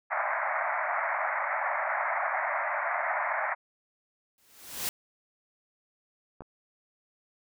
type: band-pass noise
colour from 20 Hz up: pink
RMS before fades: -30 dBFS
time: 0.1-3.55 s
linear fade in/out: 20 ms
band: 600 to 2200 Hz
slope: 96 dB/octave
type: noise with exponential growth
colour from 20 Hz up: white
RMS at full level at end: -29 dBFS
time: 4.38-4.89 s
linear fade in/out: 1 ms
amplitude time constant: 110 ms
type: clicks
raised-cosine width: 1 ms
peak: -26 / -36 dBFS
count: 2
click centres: 6.407 / 6.42 s
effects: none